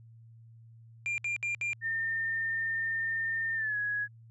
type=tone bursts; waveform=triangle; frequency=2392 Hz; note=D7; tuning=31 cents sharp; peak=-28 dBFS; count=4; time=1.06-1.732 s; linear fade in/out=0 ms; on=120 ms; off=64 ms
type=tone with pitch glide; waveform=sine; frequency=1812 to 1671.2 Hz; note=A#6 to G#6; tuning=-50 to +10 cents; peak=-29 dBFS; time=1.81-4.08 s; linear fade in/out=50 ms; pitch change=-140 cents; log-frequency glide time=3.55-3.77 s
effects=added 114 Hz sine -51 dBFS peak until 4.3 s + resampled to 22050 Hz